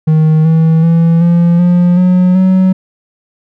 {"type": "tone with pitch steps", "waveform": "triangle", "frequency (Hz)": [156.8, 161.49, 166.32, 171.29, 176.41, 181.68, 187.12], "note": ["D#3", "E3", "E3", "F3", "F3", "F#3", "F#3"], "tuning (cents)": [14, -35, 16, -33, 18, -31, 20], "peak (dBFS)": -3, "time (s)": [0.07, 2.73], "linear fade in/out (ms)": 10, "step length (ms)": 380, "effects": []}